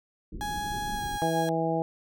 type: low-pass noise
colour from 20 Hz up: pink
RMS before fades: -38 dBFS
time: 0.32-1.18 s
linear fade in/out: 5 ms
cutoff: 390 Hz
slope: 48 dB/octave
type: tone with pitch glide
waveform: 35% pulse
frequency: 833 to 824.9 Hz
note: G#5 to G#5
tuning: +5 to -12 cents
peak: -29 dBFS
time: 0.41-1.49 s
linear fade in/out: 0 ms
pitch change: -17 cents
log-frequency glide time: 0.92-1.03 s
type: harmonic tone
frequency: 163.6 Hz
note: E3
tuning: 13 cents flat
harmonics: 1 / 2 / 3 / 4 / 5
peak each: -31 / -31 / -31 / -31 / -31 dBFS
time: 1.22-1.82 s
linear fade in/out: 0 ms
effects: none